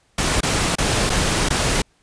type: noise with dropouts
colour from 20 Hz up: pink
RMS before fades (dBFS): -19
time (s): 0.18-1.82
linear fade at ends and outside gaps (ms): 5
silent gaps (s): 0.407-0.43 / 0.755-0.783 / 1.096-1.1 / 1.488-1.503
effects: pink hiss -61 dBFS RMS until 2.02 s + resampled to 22050 Hz